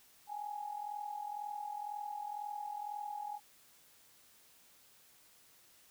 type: tone with amplitude modulation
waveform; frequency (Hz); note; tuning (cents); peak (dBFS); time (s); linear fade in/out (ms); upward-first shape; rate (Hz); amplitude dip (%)
sine; 830.6; G#5; 0; -36; 0.27-3.4; 50; sine; 42; 70
effects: white hiss -64 dBFS RMS until 5.9 s